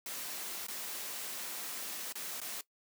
white noise with dropouts, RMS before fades -41 dBFS, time 0.06-2.61 s, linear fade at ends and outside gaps 2 ms, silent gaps 0.668-0.683 / 2.125-2.154 / 2.403-2.415 s, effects noise-tail reverb RT60 0.1 s tail -18 dB re dry + high-pass 200 Hz 12 dB/octave

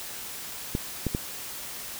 clicks, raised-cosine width 3 ms, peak -13 dBFS, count 3, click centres 0.751 / 1.067 / 1.149 s, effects white hiss -38 dBFS RMS until 1.99 s

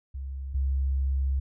sine tone pair in turn, 67.4 / 67.4 Hz, C#2 / C#2, -48 / -48 cents, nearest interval unison, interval 0 cents, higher neither, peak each -32 / -23 dBFS, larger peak second, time 0.14-0.54 / 0.54-1.4 s, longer second, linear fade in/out 10 ms, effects none

